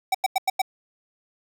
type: tone bursts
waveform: square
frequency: 763 Hz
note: G5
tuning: 47 cents flat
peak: -19 dBFS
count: 5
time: 0.12-0.618 s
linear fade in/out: 5 ms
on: 26 ms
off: 92 ms
effects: none